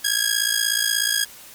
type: ring-modulated tone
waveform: 10% pulse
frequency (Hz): 1648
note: G#6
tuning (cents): -14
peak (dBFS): -7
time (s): 0.04-1.25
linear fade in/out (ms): 10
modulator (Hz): 28.3
effects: white hiss -43 dBFS RMS until 1.54 s + MP3 96 kbps